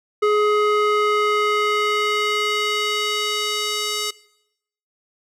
square tone with band-pass filter sweep, 420 Hz, G#4, 19 cents sharp, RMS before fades -20 dBFS, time 0.22-4.11 s, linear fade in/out 10 ms, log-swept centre 850 to 5300 Hz, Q 0.94, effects noise-tail reverb RT60 0.8 s tail -20 dB re dry

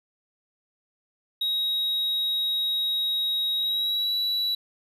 triangle tone with pitch glide, 3800 to 3929 Hz, A#7 to B7, +33 to -10 cents, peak -22 dBFS, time 1.41-4.55 s, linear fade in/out 5 ms, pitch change +57 cents, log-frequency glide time 3.56-4.14 s, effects none

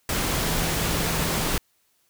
sine tone in noise, 163.1 Hz, E3, 18 cents flat, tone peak -32 dBFS, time 0.44-1.46 s, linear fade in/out 2 ms, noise pink, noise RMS -25 dBFS, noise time 0.09-1.58 s, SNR -10 dB, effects white hiss -67 dBFS RMS until 2.09 s

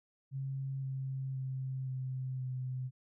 sine tone with pitch steps, 135.1 / 133.39 / 131.71 / 130.05 / 128.4 Hz, C#3 / C3 / C3 / C3 / C3, -44 / +34 / +12 / -10 / -32 cents, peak -35 dBFS, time 0.31-2.91 s, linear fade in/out 50 ms, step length 520 ms, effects none

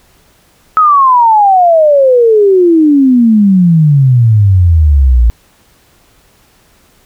sine exponential sweep, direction down, 1291 to 55.9 Hz, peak -3 dBFS, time 0.77-5.3 s, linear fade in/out 0 ms, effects pink hiss -48 dBFS RMS until 7.05 s

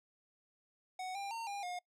square tone with pitch steps, 743 / 797 / 914 / 806 / 716 Hz, F#5 / G5 / A#5 / G5 / F5, +7 / +28 / -34 / +48 / +43 cents, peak -40 dBFS, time 0.99-1.79 s, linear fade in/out 5 ms, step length 160 ms, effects noise-tail reverb RT60 0.1 s tail -24 dB re dry + low-pass 9000 Hz 12 dB/octave

